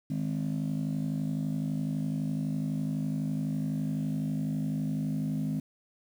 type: chord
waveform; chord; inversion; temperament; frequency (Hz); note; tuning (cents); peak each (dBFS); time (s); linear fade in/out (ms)
sine; Ab major; second; just; 155.74 / 207.7 / 259.6; Eb3 / Ab3 / C4; +2 / 0 / -13; -30 / -32 / -32; 0.1-5.6; 5
effects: tanh soft clip ceiling -24 dBFS + 9-bit